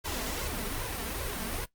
pink noise with flanger, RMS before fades -34 dBFS, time 0.04-1.66 s, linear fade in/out 20 ms, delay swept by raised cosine 1.9 to 4.6 ms, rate 2.5 Hz, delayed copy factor +0.7, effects noise-tail reverb RT60 0.1 s tail -17 dB re dry + Opus 48 kbps

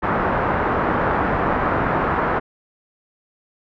white low-pass noise, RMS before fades -20 dBFS, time 0.02-2.4 s, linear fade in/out 20 ms, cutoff 1400 Hz, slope 24 dB/octave, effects none

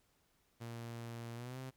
sawtooth tone with pitch glide, 116.9 to 130.46 Hz, A#2 to C3, +5 to -5 cents, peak -40 dBFS, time 0.6-1.71 s, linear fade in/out 20 ms, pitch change +190 cents, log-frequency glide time 1.35-1.58 s, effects pink hiss -75 dBFS RMS until 1.76 s

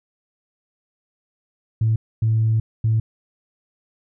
sine tone bursts at uneven times, 111.1 Hz, A2, 17 cents sharp, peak -14 dBFS, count 3, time 1.81-1.96 / 2.22-2.6 / 2.84-3 s, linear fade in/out 5 ms, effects tanh soft clip ceiling -11 dBFS

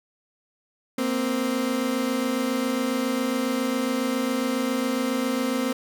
30% pulse tone pair together, 233.1 / 260.4 Hz, A#3 / C4, 0 / -8 cents, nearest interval major second, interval 192 cents, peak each -25 / -22 dBFS, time 0.98-5.73 s, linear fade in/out 5 ms, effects none

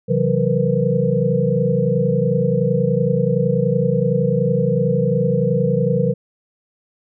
sine tone cluster, 133 / 163.4 / 186.2 / 468.1 / 498.8 Hz, C3 / E3 / F#3 / A#4 / B4, +29 / -15 / +11 / +7 / +17 cents, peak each -21 dBFS, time 0.08-6.14 s, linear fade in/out 20 ms, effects none

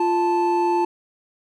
triangle tone pair together, 348.3 / 878.5 Hz, F4 / A5, -5 / -3 cents, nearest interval octave + major third, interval 1602 cents, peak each -18 dBFS, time 0-0.85 s, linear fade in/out 5 ms, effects none

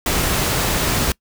pink noise, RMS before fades -19 dBFS, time 0.06-1.12 s, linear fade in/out 2 ms, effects noise-tail reverb RT60 0.1 s tail -24 dB re dry

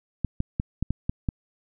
clicks, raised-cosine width 5 ms, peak -12 dBFS, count 7, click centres 0.247 / 0.404 / 0.599 / 0.826 / 0.906 / 1.095 / 1.288 s, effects none

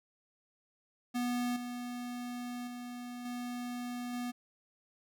square tone with level steps, 244.4 Hz, B3, 18 cents flat, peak -32 / -39 / -42 / -38 / -36 dBFS, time 1.14-4.32 s, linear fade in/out 20 ms, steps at 1.56 / 2.67 / 3.25 / 4.13 s, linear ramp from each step 5 ms, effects none

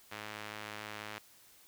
sawtooth tone with band-pass filter, 106.1 Hz, G#2, 38 cents sharp, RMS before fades -45 dBFS, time 0.11-1.19 s, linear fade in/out 10 ms, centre 2200 Hz, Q 0.83, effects white hiss -61 dBFS RMS until 1.67 s

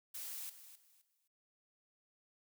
blue noise with echo, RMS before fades -45 dBFS, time 0.14-0.5 s, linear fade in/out 10 ms, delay 260 ms, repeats 3, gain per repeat -12 dB, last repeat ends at 1.28 s, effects none

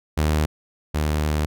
sawtooth tone pair in turn, 76.6 / 75.9 Hz, D#2 / D#2, -27 / -42 cents, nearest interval unison, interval 15 cents, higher first, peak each -14 / -16 dBFS, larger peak first, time 0.17-0.46 / 0.94-1.46 s, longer second, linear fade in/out 10 ms, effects none

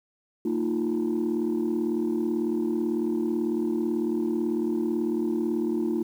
sine chord, Bb suspended fourth, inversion none, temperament equal with one note detuned, 227.4 / 311.1 / 349.2 Hz, Bb3 / Eb4 / F4, -43 / 0 / 0 cents, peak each -27 / -27 / -26 dBFS, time 0.45-6.03 s, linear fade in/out 5 ms, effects tanh soft clip ceiling -19 dBFS + 9-bit

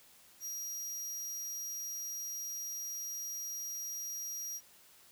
sawtooth tone, 5720 Hz, F8, 41 cents sharp, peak -36 dBFS, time 0.4-4.61 s, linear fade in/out 50 ms, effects white hiss -61 dBFS RMS until 5.11 s

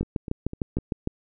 two click trains, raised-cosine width 3 ms, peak -12 / -21 dBFS, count 8 / 4, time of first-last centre 0.01-1.074 / 0.03-0.786 s, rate 6.58 / 3.97 Hz, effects none

